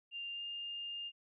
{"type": "tone with pitch glide", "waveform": "sine", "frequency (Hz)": [2794, 2813], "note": ["F7", "F7"], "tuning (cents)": [0, 12], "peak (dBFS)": -40, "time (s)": [0.11, 1.12], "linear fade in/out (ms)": 50, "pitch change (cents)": 12, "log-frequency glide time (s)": [0.32, 0.42], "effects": []}